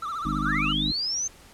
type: tone with vibrato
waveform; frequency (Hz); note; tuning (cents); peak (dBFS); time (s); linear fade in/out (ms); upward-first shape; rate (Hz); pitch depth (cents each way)
triangle; 1253; D#6; +12; -27; 0.02-0.73; 5; sine; 15; 140
type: harmonic tone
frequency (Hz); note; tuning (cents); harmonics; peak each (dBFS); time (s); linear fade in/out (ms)
50.7; G#1; -41; 1 / 3 / 4 / 5 / 6; -32 / -32 / -32 / -32 / -32; 0.25-0.92; 5
type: linear sweep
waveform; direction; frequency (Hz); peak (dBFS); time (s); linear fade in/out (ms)
sine; up; 1279 to 6370; -25; 0.44-1.28; 10
effects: pink hiss -51 dBFS RMS until 1.53 s + low-pass 12000 Hz 12 dB/octave